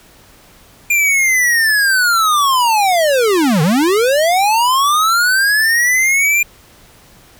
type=linear two-way sweep; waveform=square; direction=down then up; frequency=2407 to 144.2 to 2407 Hz; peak=-11 dBFS; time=0.9-6.43 s; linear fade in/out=5 ms; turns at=3.62 s; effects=pink hiss -45 dBFS RMS until 7.39 s